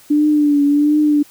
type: tone with vibrato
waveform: sine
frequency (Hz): 293.7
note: D4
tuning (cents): 0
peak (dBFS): -10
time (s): 0.1-1.23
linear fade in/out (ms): 10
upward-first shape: triangle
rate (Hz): 1.4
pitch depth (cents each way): 55
effects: white hiss -46 dBFS RMS until 1.3 s